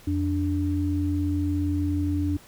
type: tone pair together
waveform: sine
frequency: 86.9 / 292.3 Hz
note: F2 / D4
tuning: -8 / -8 cents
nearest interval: octave + major sixth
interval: 2100 cents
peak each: -25 dBFS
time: 0.07-2.37 s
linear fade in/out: 5 ms
effects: pink hiss -51 dBFS RMS until 2.47 s